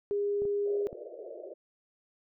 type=tone; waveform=sine; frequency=407.1 Hz; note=G#4; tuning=35 cents flat; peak=-27 dBFS; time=0.11-0.87 s; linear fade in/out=0 ms
type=clicks; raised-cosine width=2 ms; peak=-30 dBFS; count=3; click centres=0.42 / 0.453 / 0.929 s
type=band-pass noise; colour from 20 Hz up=white; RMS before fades=-44 dBFS; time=0.65-1.54 s; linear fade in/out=10 ms; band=350 to 640 Hz; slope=96 dB/octave
effects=none